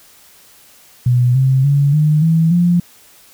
sine tone with pitch steps, 123.47 / 132.33 / 141.83 / 152.01 / 162.92 / 174.61 Hz, B2 / C3 / C#3 / D#3 / E3 / F3, 0 / +20 / +40 / -40 / -20 / 0 cents, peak -9 dBFS, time 1.06-2.8 s, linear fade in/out 5 ms, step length 290 ms, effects white hiss -46 dBFS RMS until 3.33 s

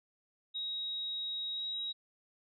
sine tone with pitch glide, 3800 to 3826 Hz, A#7 to A#7, +33 to +44 cents, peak -35 dBFS, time 0.54-1.93 s, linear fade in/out 20 ms, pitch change +11 cents, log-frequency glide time 1.55-1.61 s, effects none

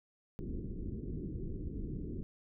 pink low-pass noise, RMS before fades -40 dBFS, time 0.39-2.23 s, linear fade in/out 0 ms, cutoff 400 Hz, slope 48 dB/octave, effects none

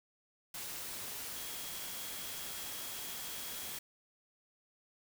sine tone in noise, 3292 Hz, G#7, 16 cents flat, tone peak -52 dBFS, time 1.36-3.78 s, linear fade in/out 5 ms, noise white, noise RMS -43 dBFS, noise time 0.54-3.79 s, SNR -12 dB, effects none

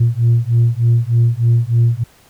sine beating tone pair, 115.8 / 119.1 Hz, A#2 / A#2, -11 / +38 cents, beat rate 3.3 Hz, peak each -12 dBFS, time 0-2.04 s, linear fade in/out 10 ms, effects tanh soft clip ceiling -6 dBFS + pink hiss -49 dBFS RMS until 2.29 s

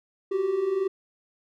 triangle tone pair together, 366.7 / 388.2 Hz, F#4 / G4, -15 / -17 cents, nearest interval minor second, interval 98 cents, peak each -28 / -22 dBFS, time 0.31-0.88 s, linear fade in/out 10 ms, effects none

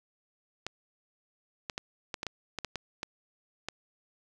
clicks, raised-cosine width 0.2 ms, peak -17 dBFS, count 11, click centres 0.666 / 1.698 / 1.779 / 2.142 / 2.231 / 2.267 / 2.587 / 2.647 / 2.757 / 3.031 / 3.686 s, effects none

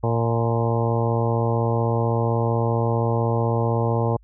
harmonic tone with a mistuned harmonic, 115.7 Hz, A#2, 13 cents flat, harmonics 1 / 2 / 3 / 4 / 5 / 6 / 7 / 8 / 9, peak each -21 / -29 / -30 / -26 / -29 / -33 / -30 / -33 / -34 dBFS, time 0.03-4.17 s, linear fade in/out 10 ms, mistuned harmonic 7, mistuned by +41 cents, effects added 51 Hz sine -49 dBFS peak until 4.23 s

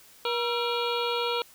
harmonic tone with a mistuned harmonic, 476.8 Hz, A#4, 39 cents sharp, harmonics 1 / 2 / 3 / 5 / 6 / 7 / 8 / 9, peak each -29 / -32 / -34 / -36 / -37 / -37 / -38 / -39 dBFS, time 0.25-1.42 s, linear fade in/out 2 ms, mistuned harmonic 3, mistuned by -92 cents, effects white hiss -54 dBFS RMS until 1.54 s

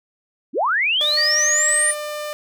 sine linear sweep, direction up, 198.6 to 9490 Hz, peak -16 dBFS, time 0.53-1.95 s, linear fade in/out 50 ms
sawtooth tone, 598 Hz, D5, 31 cents sharp, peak -22 dBFS, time 1.01-2.33 s, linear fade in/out 0 ms
sine tone with vibrato, 1864.7 Hz, A#6, in tune, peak -20 dBFS, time 1.17-1.91 s, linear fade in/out 5 ms, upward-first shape triangle, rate 9.9 Hz, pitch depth 14 cents each way
effects none

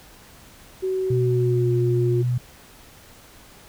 sine tone with pitch glide, 376.4 to 356.9 Hz, F#4 to F4, +30 to +38 cents, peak -21 dBFS, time 0.82-2.23 s, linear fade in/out 20 ms, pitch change -92 cents, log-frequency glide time 1.15-1.71 s
sine tone, 123.47 Hz, B2, in tune, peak -19 dBFS, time 1.1-2.38 s, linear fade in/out 5 ms
effects pink hiss -48 dBFS RMS until 3.68 s

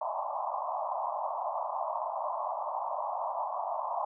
white band-pass noise, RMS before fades -34 dBFS, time 0.01-4.05 s, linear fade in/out 5 ms, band 600 to 1100 Hz, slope 96 dB/octave, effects none

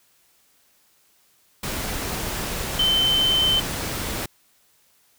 sine tone in noise, 3079 Hz, G7, 32 cents flat, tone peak -17 dBFS, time 2.79-3.6 s, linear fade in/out 5 ms, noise pink, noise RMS -28 dBFS, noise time 1.63-4.26 s, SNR +8 dB, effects white hiss -61 dBFS RMS until 5.18 s

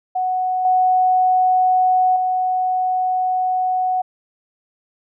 sine tone with level steps, 740 Hz, F#5, in tune, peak -17 / -12 / -16 dBFS, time 0.15-4.02 s, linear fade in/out 10 ms, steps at 0.65 / 2.16 s, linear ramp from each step 2 ms, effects none

